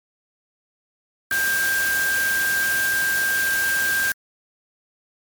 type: tone in noise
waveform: sine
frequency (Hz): 1589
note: G6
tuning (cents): +23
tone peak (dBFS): -19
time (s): 1.31-4.12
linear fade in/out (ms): 2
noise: white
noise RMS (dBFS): -27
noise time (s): 1.31-4.12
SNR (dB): +5
effects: MP3 96 kbps